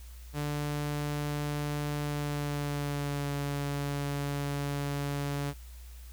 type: tone with pitch glide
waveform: sawtooth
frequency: 146.83 to 142.49 Hz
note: D3 to C#3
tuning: 0 to +48 cents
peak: -27 dBFS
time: 0.33-5.54 s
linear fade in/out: 50 ms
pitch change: -52 cents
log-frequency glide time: 2.02-3.32 s
effects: added 60 Hz sine -44 dBFS peak until 6.12 s + white hiss -57 dBFS RMS until 6.12 s